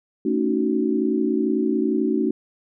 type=chord; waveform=sine; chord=D# half-diminished seventh; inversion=second; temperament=just; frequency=224 / 280 / 311.1 / 373.4 Hz; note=A3 / C#4 / D#4 / F#4; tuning=+31 / +18 / 0 / +16 cents; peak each=-24 dBFS; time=0.25-2.31 s; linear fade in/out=5 ms; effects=none